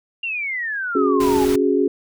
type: exponential sweep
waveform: sine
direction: down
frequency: 2816 to 820 Hz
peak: -22 dBFS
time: 0.23-1.45 s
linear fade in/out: 5 ms
type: chord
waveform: sine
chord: C# suspended fourth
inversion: none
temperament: just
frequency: 277.2 / 369.6 / 415.8 Hz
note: C#4 / F#4 / G#4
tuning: 0 / -2 / +2 cents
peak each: -19 dBFS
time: 0.95-1.88 s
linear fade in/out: 5 ms
type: noise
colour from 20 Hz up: pink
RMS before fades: -29 dBFS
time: 1.2-1.56 s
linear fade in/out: 5 ms
effects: none